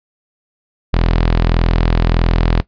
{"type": "tone", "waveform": "sawtooth", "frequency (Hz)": 41.61, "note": "E1", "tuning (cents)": 17, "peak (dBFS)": -7, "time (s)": [0.93, 2.61], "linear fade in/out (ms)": 10, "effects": ["noise-tail reverb RT60 0.1 s tail -17 dB re dry", "resampled to 11025 Hz"]}